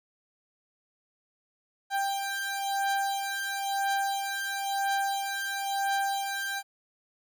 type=beating tone pair; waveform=30% pulse; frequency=789 / 789.99 Hz; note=G5 / G5; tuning=+11 / +13 cents; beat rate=0.99 Hz; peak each=-29 / -28 dBFS; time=1.9-6.63 s; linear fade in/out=50 ms; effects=none